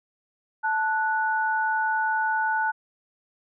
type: tone pair together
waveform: sine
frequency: 877.5 / 1474 Hz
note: A5 / F#6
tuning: -5 / -7 cents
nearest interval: major sixth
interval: 898 cents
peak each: -24 / -25 dBFS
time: 0.63-2.72 s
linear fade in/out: 20 ms
effects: none